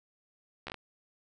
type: slowing click train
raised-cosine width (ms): 0.3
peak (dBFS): -23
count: 5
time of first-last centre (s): 0.67-0.743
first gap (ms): 13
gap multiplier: 1.23
effects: none